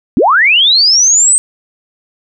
sine linear sweep, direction up, 185 to 8372 Hz, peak -5 dBFS, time 0.17-1.38 s, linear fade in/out 0 ms, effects none

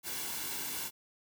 white noise with comb filter, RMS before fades -38 dBFS, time 0.03-0.91 s, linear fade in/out 50 ms, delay 1.6 ms, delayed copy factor -0.55, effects none

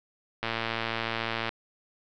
click train, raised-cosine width 0.3 ms, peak -13 dBFS, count 122, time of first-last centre 0.43-1.491 s, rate 114 Hz, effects low-pass 5000 Hz 12 dB/octave

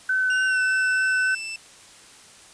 sine tone with vibrato, 1518 Hz, F#6, 44 cents sharp, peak -19 dBFS, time 0.09-1.35 s, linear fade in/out 5 ms, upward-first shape sine, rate 3.4 Hz, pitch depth 8 cents each way
sawtooth tone with pitch glide, 2804 to 2653 Hz, F7 to E7, +6 to +10 cents, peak -27 dBFS, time 0.3-1.56 s, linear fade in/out 2 ms, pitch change -96 cents, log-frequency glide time 0.46-0.62 s
effects white hiss -48 dBFS RMS until 2.53 s + resampled to 22050 Hz

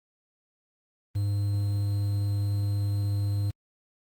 triangle tone with quantisation, 101.2 Hz, G#2, 44 cents flat, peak -22 dBFS, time 1.15-3.51 s, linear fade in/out 10 ms, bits 8, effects Opus 32 kbps

